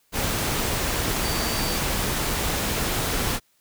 sine tone in noise, 4615 Hz, D8, 31 cents flat, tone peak -33 dBFS, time 1.21-1.81 s, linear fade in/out 50 ms, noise pink, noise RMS -25 dBFS, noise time 0.12-3.4 s, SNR -11 dB, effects white hiss -65 dBFS RMS until 3.6 s

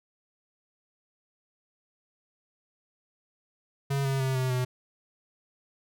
square tone with pitch steps, 138.59 / 135.42 / 132.33 / 129.31 / 126.36 Hz, C#3 / C#3 / C3 / C3 / B2, 0 / -40 / +20 / -20 / +40 cents, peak -26 dBFS, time 3.9-4.65 s, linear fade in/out 10 ms, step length 150 ms, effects none

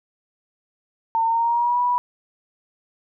sine tone with pitch glide, 907 to 977.7 Hz, A#5 to B5, -48 to -18 cents, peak -17 dBFS, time 1.15-1.98 s, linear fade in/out 0 ms, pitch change +130 cents, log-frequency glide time 1.26-1.8 s, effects none

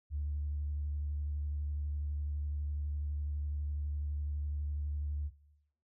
sine tone with vibrato, 73.42 Hz, D2, in tune, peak -32 dBFS, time 0.1-5.31 s, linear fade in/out 50 ms, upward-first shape square, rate 12 Hz, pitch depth 16 cents each way, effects noise-tail reverb RT60 0.9 s tail -20 dB re dry + tanh soft clip ceiling -28 dBFS

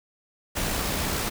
pink noise with amplitude modulation, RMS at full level -26 dBFS, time 0.55-1.3 s, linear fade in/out 20 ms, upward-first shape sine, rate 62.2 Hz, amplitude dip 30%, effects none

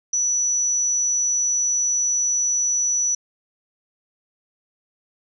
sine tone, 5920 Hz, F#8, in tune, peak -18 dBFS, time 0.13-3.15 s, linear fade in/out 5 ms, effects none

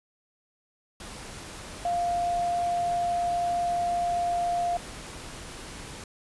sine tone in noise, 698.5 Hz, F5, in tune, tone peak -24 dBFS, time 1.85-4.77 s, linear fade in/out 2 ms, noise pink, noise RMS -41 dBFS, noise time 1-6.04 s, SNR +14 dB, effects resampled to 24000 Hz

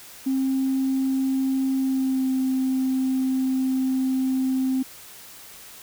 sine tone with pitch glide, 265.8 to 261.5 Hz, C4 to C4, +27 to -1 cents, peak -19 dBFS, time 0.26-4.83 s, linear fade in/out 10 ms, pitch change -28 cents, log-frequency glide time 1.78-2.32 s, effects tanh soft clip ceiling -16 dBFS + white hiss -44 dBFS RMS until 5.82 s

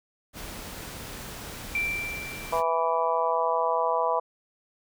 pink noise, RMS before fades -39 dBFS, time 0.33-2.63 s, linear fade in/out 50 ms
sine tone with exponential decay, 2349 Hz, D7, in tune, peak -23 dBFS, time 1.75-3.32 s, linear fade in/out 2 ms, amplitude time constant 340 ms
harmonic tone, 164.81 Hz, E3, in tune, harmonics 3 / 4 / 5 / 6 / 7, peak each -29 / -28 / -32 / -26 / -32 dBFS, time 2.52-4.2 s, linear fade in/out 10 ms
effects none

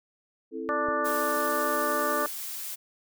sine chord, A minor, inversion first, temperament just, 264 / 330 / 440 Hz, C4 / E4 / A4, +16 / +2 / 0 cents, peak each -37 / -36 / -35 dBFS, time 0.51-2.28 s, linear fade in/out 50 ms
harmonic tone, 294.5 Hz, D4, 5 cents sharp, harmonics 2 / 3 / 4 / 5 / 6, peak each -30 / -38 / -28 / -35 / -37 dBFS, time 0.69-2.26 s, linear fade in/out 0 ms
click, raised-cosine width 5 ms, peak -33 dBFS, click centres 0.886 s
blue noise, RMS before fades -36 dBFS, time 1.04-2.76 s, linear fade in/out 20 ms
effects none

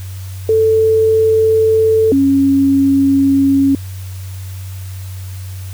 sine tone pair in turn, 441.6 / 274.4 Hz, A4 / C#4, +6 / -17 cents, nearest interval minor sixth, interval 823 cents, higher first, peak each -8 dBFS, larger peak neither, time 0.49-2.12 / 2.12-3.75 s, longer neither, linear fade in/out 2 ms, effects added 94 Hz sine -24 dBFS peak until 5.73 s + white hiss -39 dBFS RMS until 5.73 s

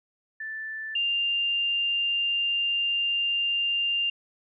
sine tone pair in turn, 1761 / 2795 Hz, A6 / F7, +1 / +1 cents, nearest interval minor sixth, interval 800 cents, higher second, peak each -32 / -23 dBFS, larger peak second, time 0.4-0.95 / 0.95-4.1 s, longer second, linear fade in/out 5 ms, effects none

